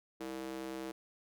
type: tone with high-pass filter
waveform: square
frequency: 65.41 Hz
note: C2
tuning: in tune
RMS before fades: -42 dBFS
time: 0.2-0.92 s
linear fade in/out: 10 ms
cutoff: 340 Hz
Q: 2.3
effects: none